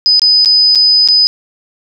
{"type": "tone with dropouts", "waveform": "sine", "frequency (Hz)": 5000, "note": "D#8", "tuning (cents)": 8, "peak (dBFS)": -5, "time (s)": [0.06, 1.27], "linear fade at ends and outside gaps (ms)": 0, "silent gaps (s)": [[0.195, 0.218], [0.448, 0.458], [0.75, 0.756], [1.076, 1.086]], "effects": []}